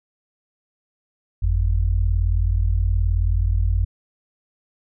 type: tone pair together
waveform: sine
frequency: 48.41 / 87.31 Hz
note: G1 / F2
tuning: -21 / 0 cents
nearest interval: minor seventh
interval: 1021 cents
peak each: -18 / -20 dBFS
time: 1.42-3.85 s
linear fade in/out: 10 ms
effects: none